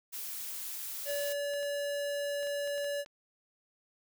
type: noise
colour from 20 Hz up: blue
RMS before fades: -40 dBFS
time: 0.12-1.34 s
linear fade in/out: 20 ms
type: tone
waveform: square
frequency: 573 Hz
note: D5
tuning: 43 cents flat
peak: -33 dBFS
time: 1.05-3.05 s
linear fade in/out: 50 ms
type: clicks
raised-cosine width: 0.2 ms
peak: -34 dBFS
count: 8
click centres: 1.537 / 1.63 / 2.43 / 2.471 / 2.675 / 2.78 / 2.844 / 3.061 s
effects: none